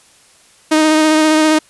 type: tone with vibrato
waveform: sawtooth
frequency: 311.1 Hz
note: D#4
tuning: in tune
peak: -5 dBFS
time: 0.71-1.59 s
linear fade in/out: 10 ms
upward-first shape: sine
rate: 15 Hz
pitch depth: 18 cents each way
effects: white hiss -48 dBFS RMS until 1.69 s + resampled to 24000 Hz